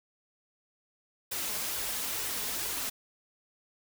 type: noise with flanger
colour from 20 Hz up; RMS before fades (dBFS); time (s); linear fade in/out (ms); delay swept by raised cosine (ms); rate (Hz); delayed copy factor
white; -34; 1.31-2.9; 10; 2 to 4.8; 2.2; +0.5
effects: none